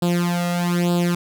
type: tone with flanger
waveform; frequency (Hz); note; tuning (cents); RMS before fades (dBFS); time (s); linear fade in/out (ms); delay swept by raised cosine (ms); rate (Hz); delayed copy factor
sawtooth; 174.61; F3; 0; -20; 0.02-1.15; 5; 0.24 to 1.54; 1.1; +0.85
effects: none